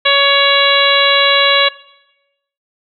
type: harmonic tone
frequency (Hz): 560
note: C#5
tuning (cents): +18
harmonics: 1 / 2 / 3 / 4 / 5 / 6 / 7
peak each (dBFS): -16 / -16 / -16 / -16 / -16 / -16 / -16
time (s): 0.05-1.69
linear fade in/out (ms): 10
effects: noise-tail reverb RT60 0.9 s tail -19 dB re dry